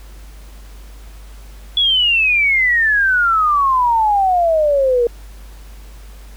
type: exponential sweep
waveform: sine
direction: down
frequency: 3419 to 466.2 Hz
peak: -11 dBFS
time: 1.77-5.07 s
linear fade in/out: 2 ms
effects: added 50 Hz sine -34 dBFS peak until 6.36 s + pink hiss -46 dBFS RMS until 6.36 s